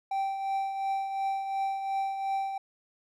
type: tone with tremolo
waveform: triangle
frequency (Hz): 780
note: G5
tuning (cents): -9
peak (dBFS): -24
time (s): 0.11-2.58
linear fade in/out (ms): 5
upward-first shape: triangle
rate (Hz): 2.8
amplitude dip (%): 55
effects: none